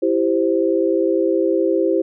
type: chord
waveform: sine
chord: C major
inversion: first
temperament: equal with one note detuned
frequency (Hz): 332.3 / 392 / 523.3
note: E4 / G4 / C5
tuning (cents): +14 / 0 / 0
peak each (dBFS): -18 / -19 / -20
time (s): 0.02-2.02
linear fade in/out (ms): 10
effects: none